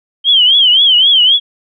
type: tone with vibrato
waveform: sine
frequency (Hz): 3136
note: G7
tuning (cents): 0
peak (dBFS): -5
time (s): 0.24-1.4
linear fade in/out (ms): 50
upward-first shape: triangle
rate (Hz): 3.8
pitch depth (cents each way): 160
effects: none